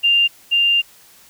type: tone pair in turn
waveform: sine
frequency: 2794 / 2794 Hz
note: F7 / F7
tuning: 0 / 0 cents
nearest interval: unison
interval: 0 cents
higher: neither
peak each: -11 / -12 dBFS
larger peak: first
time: 0.03-0.28 / 0.51-0.82 s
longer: second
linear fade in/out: 20 ms
effects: white hiss -48 dBFS RMS until 1.29 s